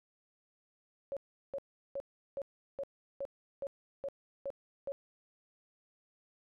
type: tone bursts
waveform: sine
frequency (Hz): 554.4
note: C#5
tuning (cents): 0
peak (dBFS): -35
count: 10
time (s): 1.12-4.92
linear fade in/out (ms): 0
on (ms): 47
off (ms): 370
effects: none